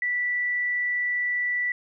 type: tone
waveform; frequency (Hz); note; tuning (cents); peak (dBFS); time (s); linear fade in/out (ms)
sine; 1965; B6; -9; -23; 0.02-1.72; 2
effects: none